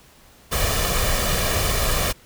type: noise with comb filter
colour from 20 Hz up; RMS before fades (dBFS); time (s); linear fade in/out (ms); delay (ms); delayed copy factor
pink; -21; 0.51-2.13; 20; 1.7; +0.6
effects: pink hiss -51 dBFS RMS until 2.25 s